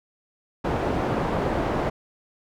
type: low-pass noise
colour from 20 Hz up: white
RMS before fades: -25 dBFS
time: 0.64-1.9 s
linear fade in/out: 10 ms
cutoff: 680 Hz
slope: 12 dB/octave
effects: none

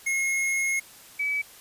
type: tone pair in turn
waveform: square / sine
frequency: 2161 / 2289 Hz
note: C#7 / D7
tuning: -45 / -45 cents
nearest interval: minor second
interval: 100 cents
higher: second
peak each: -24 dBFS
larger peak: neither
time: 0.06-0.8 / 1.19-1.42 s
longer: first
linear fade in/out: 10 ms
effects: white hiss -49 dBFS RMS until 1.6 s + resampled to 32000 Hz

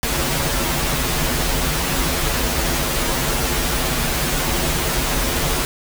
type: noise with comb filter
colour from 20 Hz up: pink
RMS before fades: -20 dBFS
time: 0.03-5.65 s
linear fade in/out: 0 ms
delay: 10 ms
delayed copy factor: -1
effects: none

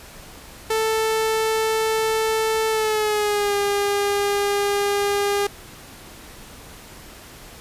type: tone with pitch glide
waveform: sawtooth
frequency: 441.4 to 404.8 Hz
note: A4 to G#4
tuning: +5 to -44 cents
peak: -15 dBFS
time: 0.7-5.47 s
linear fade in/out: 5 ms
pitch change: -149 cents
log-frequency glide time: 2.69-3.55 s
effects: pink hiss -42 dBFS RMS until 7.6 s + resampled to 32000 Hz

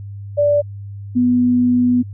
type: tone pair in turn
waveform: sine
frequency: 583 / 246.6 Hz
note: D5 / B3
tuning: -13 / -2 cents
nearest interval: octave + minor third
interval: 1489 cents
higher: first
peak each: -11 dBFS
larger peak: neither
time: 0.37-0.62 / 1.15-2.03 s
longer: second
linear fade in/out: 20 ms
effects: added 100 Hz sine -28 dBFS peak until 2.13 s

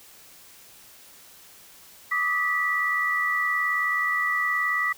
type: tone cluster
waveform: sine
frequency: 1172 / 1251 / 1958 Hz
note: D6 / D#6 / B6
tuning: -4 / +9 / -15 cents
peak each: -30 / -30 / -23 dBFS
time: 2.11-4.93 s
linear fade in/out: 10 ms
effects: white hiss -50 dBFS RMS until 4.97 s

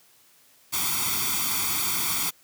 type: noise with comb filter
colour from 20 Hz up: white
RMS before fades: -26 dBFS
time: 0.72-2.31 s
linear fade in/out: 20 ms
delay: 0.87 ms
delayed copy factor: +0.9
effects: white hiss -58 dBFS RMS until 2.43 s + high-pass 80 Hz 12 dB/octave

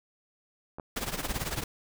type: clicks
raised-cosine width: 1 ms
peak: -27 / -24 dBFS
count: 2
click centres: 0.785 / 0.798 s
type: noise with tremolo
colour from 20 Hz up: pink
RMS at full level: -30 dBFS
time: 0.96-1.64 s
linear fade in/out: 5 ms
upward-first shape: triangle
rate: 18 Hz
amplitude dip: 85%
effects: none

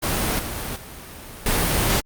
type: noise with level steps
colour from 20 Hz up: pink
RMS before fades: -22 / -29 / -38 / -20 dBFS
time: 0.02-2.01 s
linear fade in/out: 20 ms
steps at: 0.39 / 0.76 / 1.46 s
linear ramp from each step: 2 ms
effects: Opus 32 kbps

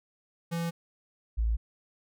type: tone pair in turn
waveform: square / sine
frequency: 168.4 / 55.82 Hz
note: E3 / A1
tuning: +37 / +26 cents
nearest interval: octave + perfect fifth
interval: 1911 cents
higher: first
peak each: -30 / -24 dBFS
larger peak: second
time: 0.51-0.71 / 1.37-1.57 s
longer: neither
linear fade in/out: 20 ms
effects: none

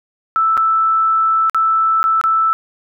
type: tone with dropouts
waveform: sine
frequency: 1319 Hz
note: E6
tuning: 1 cent sharp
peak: -11 dBFS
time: 0.36-2.53 s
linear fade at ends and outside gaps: 0 ms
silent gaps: 0.57-0.576 / 1.497-1.546 / 2.03-2.04 / 2.213-2.239 s
effects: none

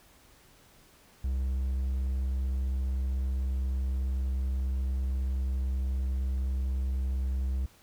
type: tone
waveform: triangle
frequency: 65.41 Hz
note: C2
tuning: in tune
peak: -25 dBFS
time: 1.24-7.66 s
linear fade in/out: 5 ms
effects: pink hiss -59 dBFS RMS until 7.82 s

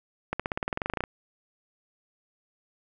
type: accelerating click train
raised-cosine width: 0.5 ms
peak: -13 dBFS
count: 16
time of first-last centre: 0.33-1.038 s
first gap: 66 ms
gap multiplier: 0.95
effects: none

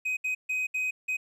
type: tone bursts at uneven times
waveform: triangle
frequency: 2515 Hz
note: D#7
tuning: 18 cents sharp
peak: -25 dBFS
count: 5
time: 0.05-0.17 / 0.24-0.35 / 0.49-0.67 / 0.74-0.91 / 1.08-1.17 s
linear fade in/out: 10 ms
effects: resampled to 32000 Hz + 11-bit

